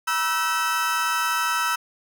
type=tone cluster; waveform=35% pulse; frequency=961 / 1313 / 1529 Hz; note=B5 / E6 / G6; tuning=-48 / -7 / -44 cents; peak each=-26 / -22 / -26 dBFS; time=0.07-1.76 s; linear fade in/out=10 ms; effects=none